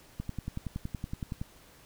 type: click train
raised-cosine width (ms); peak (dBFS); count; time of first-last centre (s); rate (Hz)
5; -22; 14; 0.2-1.415; 10.7
effects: pink hiss -57 dBFS RMS until 1.85 s